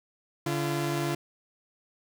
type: tone pair together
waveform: sawtooth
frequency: 144.1 / 341.4 Hz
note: D3 / F4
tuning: -33 / -39 cents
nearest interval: octave + minor third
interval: 1494 cents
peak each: -26 dBFS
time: 0.46-1.15 s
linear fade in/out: 5 ms
effects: none

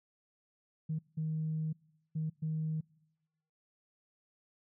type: tone bursts at uneven times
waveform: sine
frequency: 157.1 Hz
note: D#3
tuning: 17 cents sharp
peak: -31 dBFS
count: 4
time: 0.89-0.99 / 1.17-1.73 / 2.15-2.3 / 2.42-2.81 s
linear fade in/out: 10 ms
effects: noise-tail reverb RT60 1.0 s tail -26 dB re dry + tanh soft clip ceiling -27 dBFS

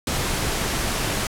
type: noise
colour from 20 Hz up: pink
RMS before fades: -24 dBFS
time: 0.07-1.27 s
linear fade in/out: 2 ms
effects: low-pass 12000 Hz 12 dB/octave

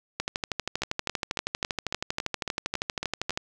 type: two click trains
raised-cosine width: 0.2 ms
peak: -12 / -10 dBFS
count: 10 / 41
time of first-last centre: 0.82-3.306 / 0.2-3.375 s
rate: 3.62 / 12.6 Hz
effects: none

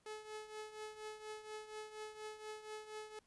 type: tone with tremolo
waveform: sawtooth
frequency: 429.4 Hz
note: A4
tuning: 42 cents flat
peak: -40 dBFS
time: 0.06-3.19 s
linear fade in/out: 2 ms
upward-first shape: triangle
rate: 4.2 Hz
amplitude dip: 75%
effects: pink hiss -75 dBFS RMS until 3.26 s + resampled to 24000 Hz

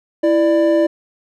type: tone pair together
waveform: triangle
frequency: 331.9 / 592.5 Hz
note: E4 / D5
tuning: +12 / +15 cents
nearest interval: minor seventh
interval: 1003 cents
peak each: -12 dBFS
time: 0.23-0.87 s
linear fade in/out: 10 ms
effects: none

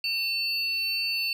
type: tone pair together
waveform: triangle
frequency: 2700 / 4499 Hz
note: E7 / C#8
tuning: +41 / +25 cents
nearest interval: major sixth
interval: 884 cents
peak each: -27 dBFS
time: 0.04-1.33 s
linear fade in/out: 2 ms
effects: none

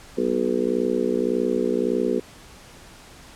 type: harmonic tone with a mistuned harmonic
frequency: 61.74 Hz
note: B1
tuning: in tune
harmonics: 3 / 4 / 5 / 6 / 7 / 8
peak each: -31 / -26 / -31 / -25 / -25 / -28 dBFS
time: 0.17-2.2 s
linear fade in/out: 10 ms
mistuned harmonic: 3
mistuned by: +74 cents
effects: pink hiss -46 dBFS RMS until 3.35 s + low-pass 10000 Hz 12 dB/octave

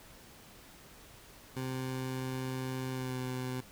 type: tone with pitch glide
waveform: 20% pulse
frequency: 130 to 127.69 Hz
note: C3 to C3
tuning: -11 to -42 cents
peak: -30 dBFS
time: 1.56-3.61 s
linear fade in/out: 10 ms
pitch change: -31 cents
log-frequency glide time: 2.91-3.19 s
effects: pink hiss -55 dBFS RMS until 3.71 s

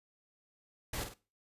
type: noise with echo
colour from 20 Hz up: pink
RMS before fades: -38 dBFS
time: 0.93-1.04 s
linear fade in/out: 5 ms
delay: 50 ms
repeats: 2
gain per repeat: -7 dB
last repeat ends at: 1.14 s
effects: noise-tail reverb RT60 0.3 s tail -18 dB re dry + resampled to 32000 Hz

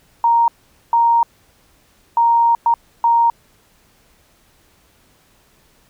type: tone bursts at uneven times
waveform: sine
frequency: 932.3 Hz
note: A#5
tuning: in tune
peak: -10 dBFS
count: 5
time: 0.24-0.48 / 0.93-1.23 / 2.17-2.55 / 2.66-2.74 / 3.04-3.3 s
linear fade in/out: 2 ms
effects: pink hiss -55 dBFS RMS until 5.89 s

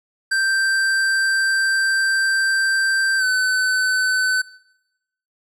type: tone with pitch glide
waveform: square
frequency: 1568 to 1514.6 Hz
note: G6 to F#6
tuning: 0 to +40 cents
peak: -17 dBFS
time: 0.31-4.42 s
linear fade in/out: 10 ms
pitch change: -60 cents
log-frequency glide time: 3.18-3.24 s
effects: noise-tail reverb RT60 0.9 s tail -21 dB re dry + low-pass 10000 Hz 12 dB/octave

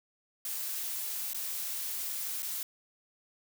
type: noise with dropouts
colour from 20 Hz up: blue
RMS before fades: -36 dBFS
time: 0.45-2.63 s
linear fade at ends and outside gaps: 1 ms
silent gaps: 1.333-1.345 / 2.423-2.429 s
effects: none

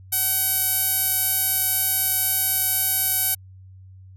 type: tone with band-pass filter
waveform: sawtooth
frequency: 758 Hz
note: F#5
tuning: 42 cents sharp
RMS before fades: -22 dBFS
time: 0.12-3.35 s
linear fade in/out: 10 ms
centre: 12000 Hz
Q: 3.4
effects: added 94 Hz sine -42 dBFS peak until 4.16 s

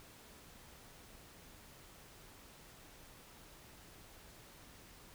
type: silence
effects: pink hiss -58 dBFS RMS until 5.14 s

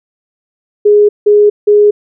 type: tone bursts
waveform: sine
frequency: 415.3 Hz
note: G#4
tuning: in tune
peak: -3 dBFS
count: 3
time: 0.85-1.91 s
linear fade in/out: 10 ms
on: 240 ms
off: 170 ms
effects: none

